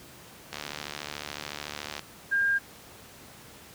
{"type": "click train", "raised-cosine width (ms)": 0.2, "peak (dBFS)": -17, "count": 109, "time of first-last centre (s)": [0.53, 1.993], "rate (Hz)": 73.8}
{"type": "tone", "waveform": "sine", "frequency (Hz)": 1607, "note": "G6", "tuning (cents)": 43, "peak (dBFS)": -22, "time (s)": [2.31, 2.59], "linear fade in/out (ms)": 20}
{"effects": ["pink hiss -49 dBFS RMS until 3.74 s", "high-pass 80 Hz 12 dB/octave"]}